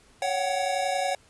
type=tone cluster; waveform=square; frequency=558 / 732 / 763 Hz; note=C#5 / F#5 / G5; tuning=+11 / -19 / -47 cents; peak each=-30 dBFS; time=0.22-1.15 s; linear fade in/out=2 ms; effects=pink hiss -58 dBFS RMS until 1.29 s + resampled to 24000 Hz